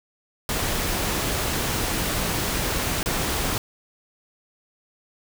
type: noise with dropouts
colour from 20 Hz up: pink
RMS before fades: -25 dBFS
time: 0.49-3.58 s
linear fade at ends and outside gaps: 1 ms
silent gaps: 3.03-3.059 s
effects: none